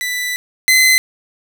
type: tone pair in turn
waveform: sawtooth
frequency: 1984 / 2043 Hz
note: B6 / C7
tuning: +7 / -42 cents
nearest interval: minor second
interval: 51 cents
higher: second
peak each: -15 / -5 dBFS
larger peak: second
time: 0.01-0.36 / 0.68-0.98 s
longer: first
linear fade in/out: 0 ms
effects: 7-bit